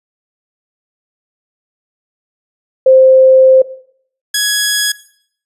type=tone pair in turn; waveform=sine / 10% pulse; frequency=523.3 / 1672.4 Hz; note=C5 / G#6; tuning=0 / +12 cents; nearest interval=octave + minor sixth; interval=2012 cents; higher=second; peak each=-3 dBFS; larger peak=neither; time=2.86-3.62 / 4.34-4.92 s; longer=first; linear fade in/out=5 ms; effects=noise-tail reverb RT60 0.6 s tail -17 dB re dry + resampled to 32000 Hz